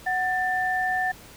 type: tone pair together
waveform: sine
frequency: 741.8 / 1778 Hz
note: F#5 / A6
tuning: +4 / +18 cents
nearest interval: octave + minor third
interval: 1514 cents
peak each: -25 dBFS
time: 0.06-1.12 s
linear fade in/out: 10 ms
effects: pink hiss -47 dBFS RMS until 1.36 s